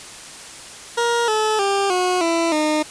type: tone with pitch steps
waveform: 20% pulse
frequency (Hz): 471.5 / 432.4 / 396.5 / 363.6 / 333.4 / 305.7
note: A#4 / A4 / G4 / F#4 / E4 / D#4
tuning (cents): +20 / -30 / +20 / -30 / +20 / -30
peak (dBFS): -12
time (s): 0.97-2.83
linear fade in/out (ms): 10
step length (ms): 310
effects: white hiss -37 dBFS RMS until 2.9 s + resampled to 22050 Hz